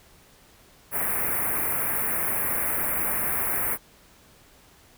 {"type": "band-stop noise", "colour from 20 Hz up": "white", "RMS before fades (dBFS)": -26, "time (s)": [0.91, 3.78], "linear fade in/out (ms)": 50, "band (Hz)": [2300, 9900], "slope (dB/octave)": 48, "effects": ["pink hiss -55 dBFS RMS until 4.97 s"]}